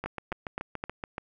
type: two click trains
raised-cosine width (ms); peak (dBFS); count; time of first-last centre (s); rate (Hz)
0.5; -17 / -19; 4 / 9; 0.06-0.839 / 0.04-1.181; 3.85 / 7.01
effects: none